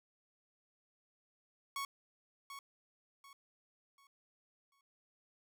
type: tone with echo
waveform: sawtooth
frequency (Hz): 1108.7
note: C#6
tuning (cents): 0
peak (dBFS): -34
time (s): 1.76-1.85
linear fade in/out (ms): 2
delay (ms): 740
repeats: 4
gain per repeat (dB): -9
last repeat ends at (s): 4.81
effects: none